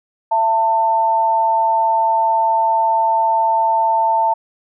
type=tone pair together; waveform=sine; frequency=670.5 / 895 Hz; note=E5 / A5; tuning=+29 / +29 cents; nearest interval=perfect fourth; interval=500 cents; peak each=-20 / -13 dBFS; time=0.31-4.34 s; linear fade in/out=10 ms; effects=none